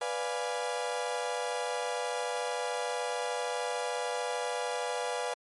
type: chord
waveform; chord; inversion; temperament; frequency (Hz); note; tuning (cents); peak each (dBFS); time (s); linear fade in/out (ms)
35% pulse; B diminished seventh; none; equal; 493.9 / 587.3 / 698.5 / 830.6; B4 / D5 / F5 / Ab5; 0 / 0 / 0 / 0; -33 / -37 / -36 / -36; 0.01-5.34; 5
effects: MP3 48 kbps

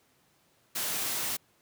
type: noise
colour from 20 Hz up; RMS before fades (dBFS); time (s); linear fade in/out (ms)
white; -32; 0.75-1.37; 10
effects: pink hiss -67 dBFS RMS until 1.61 s + high-pass 100 Hz 12 dB/octave

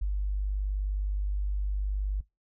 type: tone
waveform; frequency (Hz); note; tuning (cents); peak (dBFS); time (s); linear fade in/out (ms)
sine; 49.65; G1; +23; -26; 0.01-2.21; 10
effects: noise-tail reverb RT60 0.2 s tail -22 dB re dry

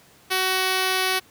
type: tone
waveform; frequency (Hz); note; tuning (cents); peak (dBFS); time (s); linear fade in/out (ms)
5% pulse; 374.9; F#4; +23; -9; 0.3-1.2; 20
effects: pink hiss -53 dBFS RMS until 1.3 s + high-pass 100 Hz 12 dB/octave

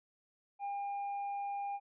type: tone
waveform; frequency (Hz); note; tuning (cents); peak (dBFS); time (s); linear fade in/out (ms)
triangle; 804; G5; +44; -34; 0.59-1.8; 50
effects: resampled to 8000 Hz

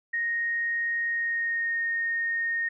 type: tone with pitch glide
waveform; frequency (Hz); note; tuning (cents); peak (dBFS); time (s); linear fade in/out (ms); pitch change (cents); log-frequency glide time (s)
sine; 1864.7 to 1848.6; A#6 to A#6; 0 to -15; -25; 0.13-2.69; 10; -15; 1.07-1.82
effects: none

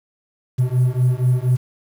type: beating tone pair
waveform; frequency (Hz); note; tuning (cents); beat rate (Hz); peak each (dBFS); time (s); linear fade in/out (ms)
triangle; 124 / 128.2; B2 / C3; +7 / -35; 4.2; -15; 0.58-1.57; 20
effects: tanh soft clip ceiling -6 dBFS + 7-bit

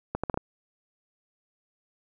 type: accelerating click train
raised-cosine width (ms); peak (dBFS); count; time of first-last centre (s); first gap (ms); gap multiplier
1; -14; 5; 0.15-0.375; 86; 0.72
effects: none

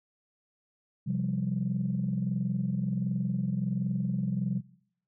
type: chord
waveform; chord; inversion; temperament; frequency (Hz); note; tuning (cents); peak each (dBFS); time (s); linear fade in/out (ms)
sine; C suspended fourth; none; equal; 130.81 / 174.61 / 196; C3 / F3 / G3; 0 / 0 / 0; -31; 1.06-4.61; 20
effects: noise-tail reverb RT60 0.7 s tail -22 dB re dry + tanh soft clip ceiling -19 dBFS

